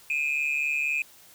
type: tone pair together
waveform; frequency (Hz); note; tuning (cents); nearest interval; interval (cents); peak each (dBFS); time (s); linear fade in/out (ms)
sine; 2423 / 2567; D#7 / E7; -47 / -47; minor second; 100; -25; 0.1-1.02; 2
effects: tanh soft clip ceiling -21 dBFS + white hiss -53 dBFS RMS until 1.34 s